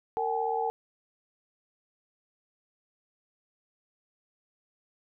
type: tone cluster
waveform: sine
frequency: 457.1 / 769 / 846 Hz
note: A#4 / G5 / G#5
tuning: -34 / -33 / +32 cents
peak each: -31 dBFS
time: 0.17-0.7 s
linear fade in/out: 0 ms
effects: none